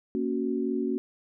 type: chord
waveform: sine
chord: F# major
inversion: first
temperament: equal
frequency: 233.1 / 277.2 / 370 Hz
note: A#3 / C#4 / F#4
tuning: 0 / 0 / 0 cents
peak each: -30 dBFS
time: 0.15-0.98 s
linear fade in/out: 0 ms
effects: none